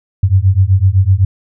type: beating tone pair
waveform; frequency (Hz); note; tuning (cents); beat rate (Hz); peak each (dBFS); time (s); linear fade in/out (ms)
sine; 91.7 / 99.6; F#2 / G2; -15 / +28; 7.9; -10; 0.23-1.25; 5
effects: none